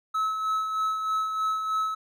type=tone with tremolo; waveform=triangle; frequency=1294 Hz; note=E6; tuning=32 cents flat; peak=-21 dBFS; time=0.14-1.95 s; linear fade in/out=10 ms; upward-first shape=sine; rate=3.2 Hz; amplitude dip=45%; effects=none